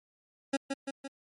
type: tone with echo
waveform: 25% pulse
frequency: 273.9 Hz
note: C#4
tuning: 21 cents flat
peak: -22 dBFS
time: 0.53-0.57 s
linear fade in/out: 10 ms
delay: 170 ms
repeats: 3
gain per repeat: -4 dB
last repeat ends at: 1.08 s
effects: MP3 48 kbps